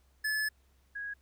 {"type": "tone pair in turn", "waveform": ["square", "sine"], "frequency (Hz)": [1724, 1653.6], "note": ["A6", "G#6"], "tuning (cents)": [-36, -8], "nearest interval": "minor second", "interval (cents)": 72, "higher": "first", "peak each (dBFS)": [-30, -36], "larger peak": "first", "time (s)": [[0.24, 0.49], [0.95, 1.14]], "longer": "first", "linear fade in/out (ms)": 10, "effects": ["added 66 Hz sine -65 dBFS peak until 1.21 s", "pink hiss -72 dBFS RMS until 1.21 s"]}